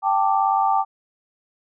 sine chord, G suspended second, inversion none, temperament just, 784 / 882 / 1176 Hz, G5 / A5 / D6, 0 / +4 / +2 cents, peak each -19 / -21 / -23 dBFS, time 0.02-0.85 s, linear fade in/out 50 ms, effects none

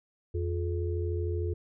sine tone cluster, 85.6 / 354.1 / 427.3 Hz, F2 / F4 / G#4, -34 / +24 / +49 cents, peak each -29 / -36 / -37 dBFS, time 0.34-1.54 s, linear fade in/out 10 ms, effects none

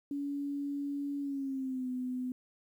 sine tone with pitch glide, 283.6 to 252.7 Hz, C#4 to B3, +40 to +40 cents, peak -33 dBFS, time 0.11-2.32 s, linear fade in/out 2 ms, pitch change -200 cents, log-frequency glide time 1.2-1.89 s, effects 11-bit

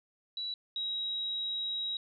sine tone pair in turn, 3927 / 3835 Hz, B7 / A#7, -11 / +48 cents, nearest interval unison, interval 41 cents, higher first, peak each -34 / -32 dBFS, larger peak second, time 0.37-0.54 / 0.76-1.97 s, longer second, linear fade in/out 2 ms, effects none

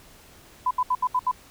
sine tone bursts, 1003 Hz, B5, 26 cents sharp, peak -19 dBFS, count 6, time 0.66-1.314 s, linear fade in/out 5 ms, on 49 ms, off 72 ms, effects pink hiss -51 dBFS RMS until 1.5 s

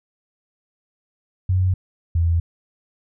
sine tone pair in turn, 92.6 / 83.91 Hz, F#2 / E2, +2 / +31 cents, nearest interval major second, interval 171 cents, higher first, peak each -15 dBFS, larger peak neither, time 1.49-1.74 / 2.15-2.4 s, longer neither, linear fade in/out 5 ms, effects none

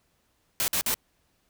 white noise bursts, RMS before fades -26 dBFS, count 3, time 0.6-0.942 s, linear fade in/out 0 ms, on 80 ms, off 51 ms, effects pink hiss -70 dBFS RMS until 1.49 s

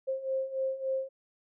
sine beating tone pair, 528 / 531.5 Hz, C5 / C5, +16 / +27 cents, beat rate 3.5 Hz, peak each -35 / -31 dBFS, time 0.07-1.09 s, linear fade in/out 20 ms, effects none

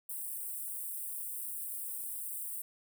white high-pass noise, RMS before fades -40 dBFS, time 0.09-2.62 s, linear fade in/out 5 ms, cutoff 8200 Hz, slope 96 dB/octave, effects none

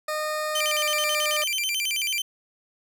20% pulse tone with pitch glide, 613 to 604.6 Hz, D#5 to D#5, -26 to -50 cents, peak -21 dBFS, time 0.08-1.44 s, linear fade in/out 5 ms, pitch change -24 cents, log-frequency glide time 0.57-0.82 s
sawtooth tone with vibrato, 2700 Hz, E7, 41 cents sharp, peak -21 dBFS, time 0.55-2.22 s, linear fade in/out 5 ms, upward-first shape square, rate 9.2 Hz, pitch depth 230 cents each way
effects none

